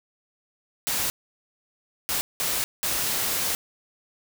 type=noise bursts at uneven times; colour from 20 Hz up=white; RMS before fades=-26 dBFS; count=4; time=0.87-1.1 / 2.09-2.21 / 2.4-2.64 / 2.83-3.55 s; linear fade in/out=0 ms; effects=none